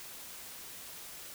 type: silence
effects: white hiss -47 dBFS RMS until 1.34 s